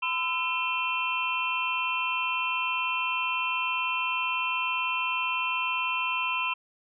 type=tone cluster; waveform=sine; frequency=1012 / 1325 / 2429 / 2691 / 3117 Hz; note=B5 / E6 / D#7 / E7 / G7; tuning=+42 / +9 / -42 / +35 / -11 cents; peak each=-30 / -37 / -36 / -29 / -37 dBFS; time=0.02-6.54 s; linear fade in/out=10 ms; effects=none